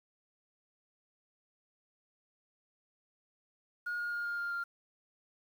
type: tone with pitch steps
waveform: sine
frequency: 1435 / 1426.7 / 1418.5 / 1410.3 / 1402.2 / 1394.1 Hz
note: F6 / F6 / F6 / F6 / F6 / F6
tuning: +47 / +37 / +27 / +17 / +7 / -3 cents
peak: -32 dBFS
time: 3.86-4.64 s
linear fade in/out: 10 ms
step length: 130 ms
effects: tanh soft clip ceiling -31 dBFS + 10-bit